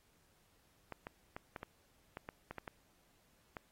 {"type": "clicks", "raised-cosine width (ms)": 0.5, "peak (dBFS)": -28, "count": 11, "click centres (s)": [0.923, 1.069, 1.365, 1.562, 1.631, 2.171, 2.289, 2.51, 2.583, 2.678, 3.568], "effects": ["pink hiss -72 dBFS RMS until 3.71 s", "AAC 48 kbps"]}